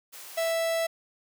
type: high-pass noise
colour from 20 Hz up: white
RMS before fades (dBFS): -44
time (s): 0.12-0.53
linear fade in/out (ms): 20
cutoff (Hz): 440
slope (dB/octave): 12
type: tone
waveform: 45% pulse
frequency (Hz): 659.3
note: E5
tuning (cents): 0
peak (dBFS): -25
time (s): 0.37-0.87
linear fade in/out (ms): 10
effects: none